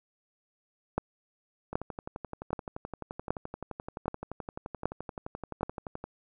two click trains, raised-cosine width 1 ms, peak -23 / -13 dBFS, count 51 / 7, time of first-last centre 1.73-6.04 / 0.98-5.631 s, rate 11.6 / 1.29 Hz, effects none

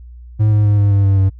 triangle tone with pitch steps, 107.1 / 105.2 / 103.33 / 101.5 / 99.7 / 97.93 / 96.19 Hz, A2 / G#2 / G#2 / G#2 / G2 / G2 / G2, -46 / +23 / -8 / -39 / +30 / -1 / -32 cents, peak -7 dBFS, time 0.39-1.3 s, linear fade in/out 20 ms, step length 130 ms, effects added 60 Hz sine -33 dBFS peak until 1.39 s

